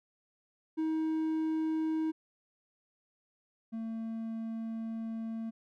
triangle tone pair in turn, 316.9 / 225.2 Hz, D#4 / A3, +32 / +40 cents, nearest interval tritone, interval 592 cents, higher first, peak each -27 / -33 dBFS, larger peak first, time 0.77-2.12 / 3.72-5.51 s, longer second, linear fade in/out 20 ms, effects none

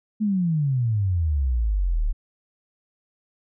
sine exponential sweep, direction down, 220 to 34.67 Hz, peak -19 dBFS, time 0.2-2.13 s, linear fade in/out 20 ms, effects none

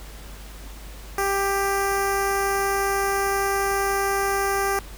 10% pulse tone with notch filter, 394.4 Hz, G4, 11 cents sharp, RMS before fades -23 dBFS, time 1.18-4.79 s, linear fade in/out 2 ms, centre 3400 Hz, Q 0.67, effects added 50 Hz sine -38 dBFS peak until 4.97 s + pink hiss -44 dBFS RMS until 4.97 s

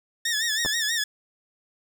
15% pulse tone with vibrato, 1786 Hz, A6, 25 cents sharp, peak -17 dBFS, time 0.25-1.04 s, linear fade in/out 5 ms, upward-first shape sine, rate 6.2 Hz, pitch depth 99 cents each way
clicks, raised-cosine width 1 ms, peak -17 dBFS, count 2, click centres 0.65 / 0.66 s
effects none

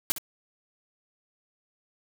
white noise with echo, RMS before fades -25 dBFS, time 0.1-0.12 s, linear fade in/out 0 ms, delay 62 ms, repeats 1, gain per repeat -10 dB, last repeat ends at 0.182 s, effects none

